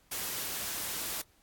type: noise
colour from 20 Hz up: white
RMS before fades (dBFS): -36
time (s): 0.11-1.22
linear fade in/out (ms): 10
effects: pink hiss -66 dBFS RMS until 1.42 s + AAC 64 kbps